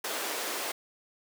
pink high-pass noise, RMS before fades -34 dBFS, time 0.04-0.72 s, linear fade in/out 5 ms, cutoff 350 Hz, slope 24 dB/octave, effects none

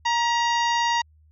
harmonic tone with a mistuned harmonic, 938 Hz, A#5, 11 cents sharp, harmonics 1 / 2 / 3 / 4 / 5 / 6 / 7, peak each -21 / -27 / -31 / -33 / -35 / -37 / -38 dBFS, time 0.05-1.02 s, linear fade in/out 10 ms, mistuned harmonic 2, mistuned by +40 cents, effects added 77 Hz sine -53 dBFS peak until 1.31 s

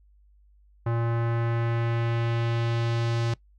square tone with low-pass filter sweep, 116.54 Hz, A#2, in tune, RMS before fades -26 dBFS, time 0.86-3.34 s, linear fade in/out 5 ms, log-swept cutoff 1300 to 5200 Hz, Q 1.2, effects noise-tail reverb RT60 0.1 s tail -20 dB re dry + added 50 Hz sine -55 dBFS peak until 3.58 s

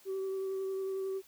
sine tone with vibrato, 384.1 Hz, G4, 35 cents flat, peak -31 dBFS, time 0.05-1.22 s, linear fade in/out 50 ms, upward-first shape triangle, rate 11 Hz, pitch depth 16 cents each way, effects tanh soft clip ceiling -31 dBFS + white hiss -61 dBFS RMS until 1.27 s

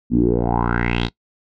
10% pulse tone with low-pass filter sweep, 59 Hz, A#1, 22 cents sharp, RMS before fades -18 dBFS, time 0.1-1.1 s, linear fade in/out 50 ms, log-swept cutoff 230 to 4200 Hz, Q 5.3, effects noise-tail reverb RT60 0.1 s tail -21 dB re dry

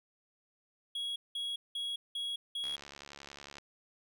triangle tone bursts, 3322 Hz, G#7, in tune, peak -33 dBFS, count 5, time 0.95-2.76 s, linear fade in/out 5 ms, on 210 ms, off 190 ms
click train, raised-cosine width 0.2 ms, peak -30 dBFS, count 68, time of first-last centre 2.64-3.584 s, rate 71 Hz
effects none

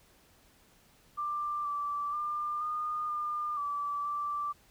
sine tone with pitch steps, 1184 / 1163 / 1197 / 1221 / 1204 / 1157 / 1169 Hz, D6 / D6 / D6 / D#6 / D6 / D6 / D6, +14 / -17 / +33 / -33 / +43 / -26 / -8 cents, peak -31 dBFS, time 1.17-4.53 s, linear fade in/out 20 ms, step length 480 ms, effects pink hiss -63 dBFS RMS until 4.7 s

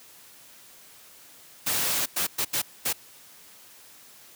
white noise bursts at uneven times, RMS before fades -26 dBFS, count 5, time 1.66-2.06 / 2.16-2.27 / 2.38-2.45 / 2.53-2.62 / 2.85-2.93 s, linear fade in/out 10 ms, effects white hiss -51 dBFS RMS until 4.35 s + high-pass 80 Hz 12 dB/octave

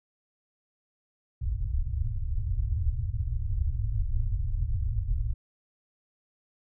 pink low-pass noise, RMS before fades -28 dBFS, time 1.41-5.34 s, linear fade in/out 10 ms, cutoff 120 Hz, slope 96 dB/octave, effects none

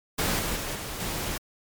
pink noise with level steps, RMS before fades -26 / -29 / -32 / -35 / -31 dBFS, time 0.18-1.38 s, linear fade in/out 10 ms, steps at 0.39 / 0.56 / 0.75 / 1 s, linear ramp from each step 2 ms, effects MP3 96 kbps

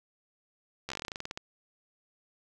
slowing click train, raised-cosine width 0.2 ms, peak -19 dBFS, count 16, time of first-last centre 0.89-1.375 s, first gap 13 ms, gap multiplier 1.12, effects none

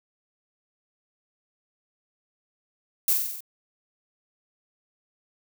violet noise with echo, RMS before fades -21 dBFS, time 3.08-3.13 s, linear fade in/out 2 ms, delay 46 ms, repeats 6, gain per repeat -3 dB, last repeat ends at 3.406 s, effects none

